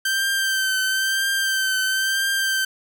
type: tone with vibrato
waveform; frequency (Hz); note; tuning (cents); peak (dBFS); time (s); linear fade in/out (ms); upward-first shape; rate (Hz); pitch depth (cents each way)
sawtooth; 1559; G6; -10; -16; 0.05-2.65; 5; triangle; 1; 36
effects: none